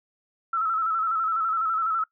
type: tone with vibrato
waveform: sine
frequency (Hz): 1316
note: E6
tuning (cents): -3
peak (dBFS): -22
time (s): 0.53-2.04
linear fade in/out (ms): 5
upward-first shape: square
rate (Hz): 12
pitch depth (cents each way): 44
effects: noise-tail reverb RT60 0.1 s tail -21 dB re dry